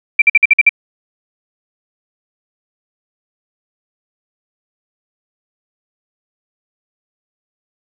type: tone bursts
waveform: sine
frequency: 2349 Hz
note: D7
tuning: in tune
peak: -3 dBFS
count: 7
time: 0.19-0.693 s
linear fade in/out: 5 ms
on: 29 ms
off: 50 ms
effects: none